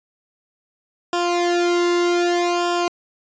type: tone with flanger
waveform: sawtooth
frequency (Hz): 349.2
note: F4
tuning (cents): 0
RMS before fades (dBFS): -19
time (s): 1.13-2.88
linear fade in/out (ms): 2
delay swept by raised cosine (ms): 0.48 to 1.26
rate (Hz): 0.64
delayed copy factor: -0.95
effects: resampled to 16000 Hz